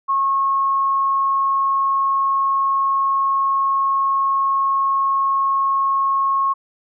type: tone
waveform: sine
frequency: 1090 Hz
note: C#6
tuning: 29 cents flat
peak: -15 dBFS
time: 0.08-6.54 s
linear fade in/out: 20 ms
effects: none